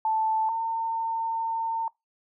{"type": "tone pair in turn", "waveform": "sine", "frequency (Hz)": [880, 906.3], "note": ["A5", "A#5"], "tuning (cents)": [0, -49], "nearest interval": "minor second", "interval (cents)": 51, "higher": "second", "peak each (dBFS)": [-22, -25], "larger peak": "first", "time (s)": [[0.05, 0.49], [0.49, 1.88]], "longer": "second", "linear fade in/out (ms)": 2, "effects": ["noise-tail reverb RT60 0.2 s tail -24 dB re dry"]}